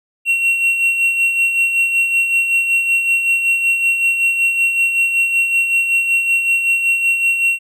triangle tone with tremolo, 2732 Hz, F7, 39 cents flat, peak -9 dBFS, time 0.25-7.59 s, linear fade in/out 50 ms, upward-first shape sine, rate 5.3 Hz, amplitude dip 50%, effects none

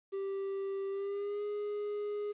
triangle tone with pitch glide, 391.4 to 414.4 Hz, G4 to G#4, -3 to -4 cents, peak -32 dBFS, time 0.12-2.33 s, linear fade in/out 20 ms, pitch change +99 cents, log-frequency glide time 0.89-1.44 s, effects resampled to 8000 Hz + 11-bit

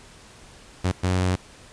sawtooth tone bursts at uneven times, 91.8 Hz, F#2, 13 cents flat, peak -16 dBFS, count 2, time 0.84-0.92 / 1.03-1.36 s, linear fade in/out 10 ms, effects pink hiss -48 dBFS RMS until 1.72 s + resampled to 22050 Hz

